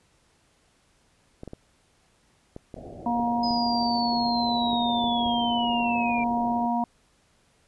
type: clicks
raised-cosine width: 2 ms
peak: -24 dBFS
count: 10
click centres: 1.434 / 1.477 / 1.534 / 2.564 / 2.742 / 3.197 / 3.508 / 4.731 / 5.041 / 5.265 s
type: low-pass noise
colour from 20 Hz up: white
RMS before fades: -41 dBFS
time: 2.76-6.67 s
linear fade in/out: 5 ms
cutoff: 740 Hz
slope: 96 dB/octave
type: harmonic tone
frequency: 237.1 Hz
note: A#3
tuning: 30 cents sharp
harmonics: 1 / 3 / 4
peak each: -26 / -27 / -28 dBFS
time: 3.06-6.84 s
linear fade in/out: 2 ms
type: linear sweep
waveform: sine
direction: down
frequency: 5040 to 2349 Hz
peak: -29 dBFS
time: 3.43-6.24 s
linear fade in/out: 5 ms
effects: pink hiss -64 dBFS RMS until 7.67 s + resampled to 24000 Hz